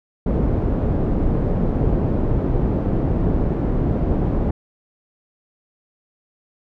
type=low-pass noise; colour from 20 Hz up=pink; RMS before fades=-19 dBFS; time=0.26-4.51 s; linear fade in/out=5 ms; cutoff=430 Hz; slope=12 dB/octave; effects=none